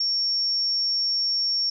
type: tone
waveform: sine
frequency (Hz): 5490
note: F8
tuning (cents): -31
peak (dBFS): -21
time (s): 0-1.7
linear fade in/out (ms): 5
effects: none